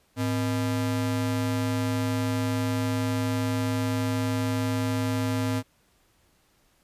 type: ring-modulated tone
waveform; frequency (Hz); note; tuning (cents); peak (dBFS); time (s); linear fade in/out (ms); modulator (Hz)
square; 183.9; F#3; -10; -22; 0.16-5.63; 50; 76.1
effects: pink hiss -65 dBFS RMS until 6.83 s + resampled to 32000 Hz